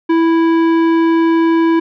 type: tone with tanh clipping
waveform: sine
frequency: 329.6 Hz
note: E4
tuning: in tune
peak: -11 dBFS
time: 0.09-1.8 s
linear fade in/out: 10 ms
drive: 14 dB
effects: none